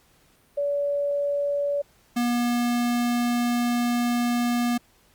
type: tone pair in turn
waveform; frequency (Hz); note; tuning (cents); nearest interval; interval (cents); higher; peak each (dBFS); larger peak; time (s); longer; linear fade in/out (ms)
sine / square; 572 / 240.5; D5 / B3; -46 / -46; octave + minor third; 1500; first; -22; neither; 0.57-1.82 / 2.16-4.78; second; 10
effects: pink hiss -60 dBFS RMS until 5.14 s + Opus 48 kbps